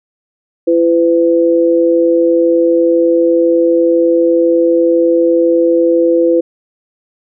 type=tone pair together; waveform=sine; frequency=337 / 505 Hz; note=E4 / B4; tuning=+38 / +39 cents; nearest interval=perfect fifth; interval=701 cents; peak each=-10 dBFS; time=0.67-6.41 s; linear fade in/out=10 ms; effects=none